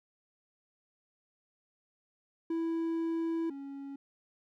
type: tone pair in turn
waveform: triangle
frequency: 329.6 / 277.2 Hz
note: E4 / C#4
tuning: 0 / 0 cents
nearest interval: minor third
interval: 300 cents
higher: first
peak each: -28 / -38 dBFS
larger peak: first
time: 2.5-3.5 / 3.5-3.96 s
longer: first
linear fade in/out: 5 ms
effects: none